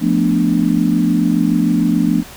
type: chord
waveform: sine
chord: B half-diminished seventh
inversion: second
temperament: equal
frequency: 174.61 / 220 / 246.9 / 293.7 Hz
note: F3 / A3 / B3 / D4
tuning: 0 / 0 / 0 / 0 cents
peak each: -17 dBFS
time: 0-2.24 s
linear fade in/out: 50 ms
effects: pink hiss -36 dBFS RMS until 2.36 s